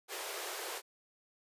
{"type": "high-pass noise", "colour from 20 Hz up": "pink", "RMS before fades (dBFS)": -41, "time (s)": [0.08, 0.82], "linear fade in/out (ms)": 50, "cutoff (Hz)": 350, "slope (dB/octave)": 96, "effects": ["resampled to 32000 Hz"]}